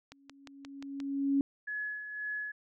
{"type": "tone with exponential growth", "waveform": "sine", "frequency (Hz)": 277.2, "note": "C#4", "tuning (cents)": 0, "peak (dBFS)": -23, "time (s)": [0.12, 1.41], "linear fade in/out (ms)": 1, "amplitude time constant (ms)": 280}
{"type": "click train", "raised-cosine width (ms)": 0.2, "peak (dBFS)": -29, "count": 6, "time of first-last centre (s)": [0.12, 1.002], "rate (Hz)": 5.67}
{"type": "tone with tremolo", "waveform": "sine", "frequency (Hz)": 1697, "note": "G#6", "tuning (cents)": 37, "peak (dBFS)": -33, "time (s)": [1.67, 2.52], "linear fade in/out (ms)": 10, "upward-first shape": "sine", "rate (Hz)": 1.9, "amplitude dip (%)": 55}
{"effects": []}